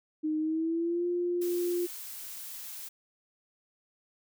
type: tone with pitch glide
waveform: sine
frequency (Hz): 309.5 to 351.4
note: D#4 to F4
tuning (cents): -9 to +11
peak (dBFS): -27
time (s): 0.23-1.87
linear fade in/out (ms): 20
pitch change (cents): +220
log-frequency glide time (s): 0.38-1.06
type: noise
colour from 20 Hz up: blue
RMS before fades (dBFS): -42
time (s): 1.41-2.89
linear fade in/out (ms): 10
effects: none